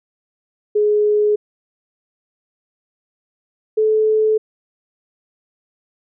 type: tone pair in turn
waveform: sine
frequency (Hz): 419.4 / 433.7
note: G#4 / A4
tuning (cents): +17 / -25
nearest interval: minor second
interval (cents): 58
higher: second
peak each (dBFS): -12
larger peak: neither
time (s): 0.75-1.36 / 3.77-4.38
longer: neither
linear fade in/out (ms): 10
effects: none